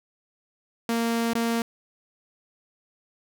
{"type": "tone with dropouts", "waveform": "sawtooth", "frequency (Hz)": 231.3, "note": "A#3", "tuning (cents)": -13, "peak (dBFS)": -19, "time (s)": [0.89, 1.62], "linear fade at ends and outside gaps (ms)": 2, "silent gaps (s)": [1.334, 1.352], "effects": []}